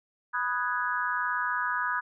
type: chord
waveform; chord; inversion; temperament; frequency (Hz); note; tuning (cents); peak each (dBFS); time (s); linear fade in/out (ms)
sine; G# minor seventh; first; equal; 987.8 / 1244.5 / 1480 / 1661.2; B5 / D#6 / F#6 / G#6; 0 / 0 / 0 / 0; -32; 0.33-2.01; 20
effects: none